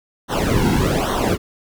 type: noise with flanger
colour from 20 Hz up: brown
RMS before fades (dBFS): -18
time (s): 0.28-1.38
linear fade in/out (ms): 50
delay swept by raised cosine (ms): 0.41 to 1.71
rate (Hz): 1.2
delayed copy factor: -0.9
effects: none